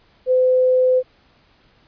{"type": "tone", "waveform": "sine", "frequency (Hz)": 510, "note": "C5", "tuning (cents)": -44, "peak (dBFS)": -12, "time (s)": [0.26, 1.03], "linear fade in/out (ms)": 50, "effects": ["pink hiss -56 dBFS RMS until 1.87 s", "resampled to 11025 Hz"]}